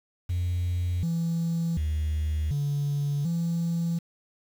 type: tone with pitch steps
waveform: triangle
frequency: 88.5 / 166.9 / 76.9 / 143.4 / 168.4 Hz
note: F2 / E3 / D#2 / D3 / E3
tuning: +23 / +22 / -20 / -41 / +37 cents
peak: -21 dBFS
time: 0.29-3.99 s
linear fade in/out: 10 ms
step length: 740 ms
effects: tanh soft clip ceiling -21 dBFS + 8-bit